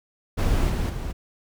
brown noise with level steps, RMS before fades -21 / -24 / -30 dBFS, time 0.37-1.13 s, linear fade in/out 20 ms, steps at 0.69 / 0.89 s, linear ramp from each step 10 ms, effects none

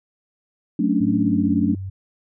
sine chord, D major seventh, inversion first, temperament equal, 185 / 220 / 277.2 / 293.7 Hz, F#3 / A3 / C#4 / D4, 0 / 0 / 0 / 0 cents, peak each -23 / -21 / -22 / -22 dBFS, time 0.79-1.75 s, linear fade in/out 5 ms
sine tone with pitch glide, 110 to 95.76 Hz, A2 to G2, 0 to -40 cents, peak -27 dBFS, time 1-1.9 s, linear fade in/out 10 ms, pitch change -240 cents, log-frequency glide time 1.22-1.44 s
effects none

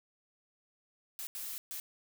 blue noise bursts at uneven times, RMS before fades -41 dBFS, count 3, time 1.19-1.27 / 1.35-1.58 / 1.71-1.8 s, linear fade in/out 0 ms, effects none

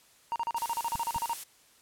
triangle tone bursts, 930 Hz, A#5, 4 cents flat, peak -26 dBFS, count 14, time 0.32-1.333 s, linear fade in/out 0 ms, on 38 ms, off 37 ms
blue noise, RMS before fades -38 dBFS, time 0.56-1.44 s, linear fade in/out 10 ms
clicks, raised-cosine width 5 ms, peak -28 dBFS, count 2, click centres 0.954 / 1.161 s
effects white hiss -61 dBFS RMS until 1.81 s + low-pass 12000 Hz 12 dB/octave

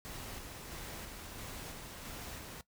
pink noise with tremolo, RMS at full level -45 dBFS, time 0.05-2.61 s, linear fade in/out 0 ms, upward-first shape square, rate 1.5 Hz, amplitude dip 25%, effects noise-tail reverb RT60 0.1 s tail -18 dB re dry

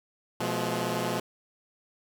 10% pulse chord, F diminished, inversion second, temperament equal with one note detuned, 123.47 / 174.61 / 213 Hz, Cb3 / F3 / Ab3, 0 / 0 / +44 cents, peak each -24 dBFS, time 0.4-1.2 s, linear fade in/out 5 ms, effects none

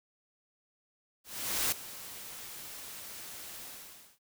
white noise with ADSR envelope, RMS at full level -29 dBFS, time 1.24-4.19 s, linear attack 480 ms, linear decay 5 ms, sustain -16 dB, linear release 550 ms, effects none

